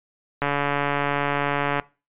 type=click train; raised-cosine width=0.5 ms; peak=-8 dBFS; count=198; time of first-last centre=0.42-1.798 s; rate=143 Hz; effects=noise-tail reverb RT60 0.3 s tail -21 dB re dry + resampled to 8000 Hz